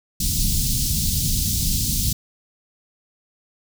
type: band-stop noise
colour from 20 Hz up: pink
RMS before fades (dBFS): -21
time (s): 0.2-2.13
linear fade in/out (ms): 5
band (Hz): 200 to 4200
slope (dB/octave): 24
effects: none